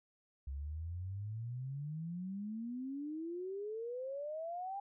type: exponential sweep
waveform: sine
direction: up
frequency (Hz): 66.3 to 808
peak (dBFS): -39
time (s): 0.47-4.8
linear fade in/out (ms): 5
effects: none